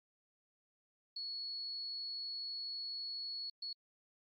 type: tone bursts at uneven times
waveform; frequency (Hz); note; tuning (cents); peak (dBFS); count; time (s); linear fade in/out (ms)
sine; 4376; C#8; -23; -40; 2; 1.16-3.5 / 3.62-3.73; 5
effects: AAC 64 kbps